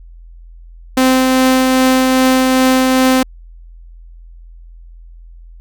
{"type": "tone with tremolo", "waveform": "sawtooth", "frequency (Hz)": 259.3, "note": "C4", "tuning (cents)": -15, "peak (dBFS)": -4, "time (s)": [0.97, 3.23], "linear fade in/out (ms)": 5, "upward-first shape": "triangle", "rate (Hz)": 2.5, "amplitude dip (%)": 25, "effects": ["added 42 Hz sine -34 dBFS peak until 5.6 s"]}